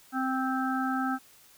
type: harmonic tone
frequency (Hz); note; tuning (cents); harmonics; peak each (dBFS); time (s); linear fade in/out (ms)
261.6; C4; 0; 1 / 3 / 5 / 6; -29 / -33 / -33 / -36; 0.12-1.19; 50
effects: white hiss -57 dBFS RMS until 1.57 s